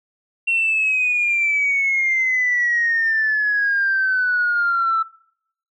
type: exponential sweep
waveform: sine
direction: down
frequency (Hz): 2735 to 1318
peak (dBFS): -15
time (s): 0.47-5.03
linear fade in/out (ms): 10
effects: noise-tail reverb RT60 0.7 s tail -23 dB re dry + tanh soft clip ceiling -11 dBFS